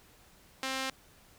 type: tone with band-pass filter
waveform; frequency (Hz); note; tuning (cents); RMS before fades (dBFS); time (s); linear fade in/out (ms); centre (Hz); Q
sawtooth; 264.5; C4; +19; -35; 0.63-0.9; 0; 3400; 0.54
effects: pink hiss -60 dBFS RMS until 1.38 s